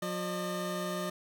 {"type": "tone pair together", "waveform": "25% pulse", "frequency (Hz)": [180, 606.3], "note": ["F#3", "D#5"], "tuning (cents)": [-47, -45], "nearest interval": "octave + major sixth", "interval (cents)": 2102, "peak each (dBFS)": [-32, -32], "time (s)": [0.02, 1.1], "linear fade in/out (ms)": 5, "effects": []}